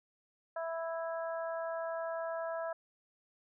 harmonic tone, 329.6 Hz, E4, in tune, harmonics 2 / 3 / 4 / 5, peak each -36 / -44 / -45 / -47 dBFS, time 0.56-2.73 s, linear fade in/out 5 ms, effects none

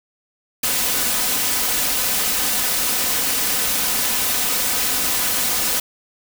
white noise with comb filter, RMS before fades -20 dBFS, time 0.63-5.8 s, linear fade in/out 5 ms, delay 4 ms, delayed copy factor +0.5, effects none

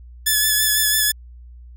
5% pulse tone with vibrato, 1723 Hz, A6, 37 cents flat, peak -5 dBFS, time 0.26-1.12 s, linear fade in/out 10 ms, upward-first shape sine, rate 6 Hz, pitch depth 27 cents each way, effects added 60 Hz sine -38 dBFS peak until 1.76 s

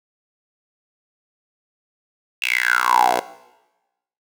10% pulse tone with high-pass filter sweep, 61.1 Hz, B1, 18 cents flat, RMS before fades -18 dBFS, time 2.42-3.2 s, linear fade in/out 5 ms, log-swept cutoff 2700 to 580 Hz, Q 9.8, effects noise-tail reverb RT60 1.0 s tail -17 dB re dry

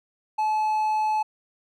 triangle tone, 861 Hz, A5, 38 cents flat, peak -19 dBFS, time 0.38-1.23 s, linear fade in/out 10 ms, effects none

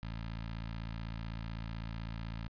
15% pulse tone with notch filter, 55.9 Hz, A1, 28 cents sharp, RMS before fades -41 dBFS, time 0.03-2.48 s, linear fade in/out 0 ms, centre 440 Hz, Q 0.69, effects resampled to 11025 Hz + 12-bit

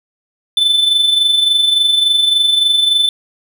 triangle tone with amplitude modulation, 3520 Hz, A7, in tune, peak -6 dBFS, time 0.57-3.09 s, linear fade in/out 2 ms, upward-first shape sine, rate 23.5 Hz, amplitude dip 50%, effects none

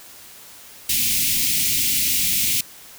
white band-stop noise, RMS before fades -20 dBFS, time 0.89-2.61 s, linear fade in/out 5 ms, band 300 to 2100 Hz, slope 48 dB/octave, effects white hiss -43 dBFS RMS until 2.98 s

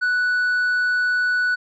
sine tone with tanh clipping, 1481 Hz, F#6, 1 cent sharp, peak -18 dBFS, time 0.01-1.56 s, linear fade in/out 20 ms, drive 3 dB, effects none

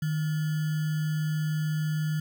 sine tone with sample-and-hold, 154.4 Hz, D#3, 13 cents flat, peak -25 dBFS, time 0.02-2.2 s, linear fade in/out 5 ms, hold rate 1575 Hz, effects none

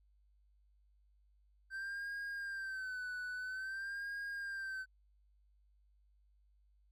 triangle tone with vibrato, 1555 Hz, G6, 14 cents flat, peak -38 dBFS, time 1.7-4.86 s, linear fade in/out 50 ms, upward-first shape sine, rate 0.5 Hz, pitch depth 79 cents each way, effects added 50 Hz sine -67 dBFS peak until 6.91 s

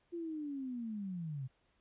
sine linear sweep, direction down, 348.3 to 125.3 Hz, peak -38 dBFS, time 0.12-1.48 s, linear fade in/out 20 ms, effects pink hiss -75 dBFS RMS until 1.8 s + resampled to 8000 Hz

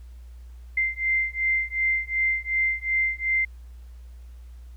sine beating tone pair, 2085 / 2087.7 Hz, C7 / C7, -7 / -4 cents, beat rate 2.7 Hz, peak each -25 dBFS, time 0.77-3.45 s, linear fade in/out 5 ms, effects added 60 Hz sine -40 dBFS peak until 4.76 s + pink hiss -63 dBFS RMS until 4.76 s

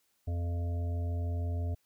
harmonic tone, 86.2 Hz, F2, 22 cents flat, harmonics 1 / 3 / 5 / 7 / 8, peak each -30 / -45 / -49 / -49 / -50 dBFS, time 0.27-1.75 s, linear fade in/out 10 ms, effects white hiss -74 dBFS RMS until 1.85 s

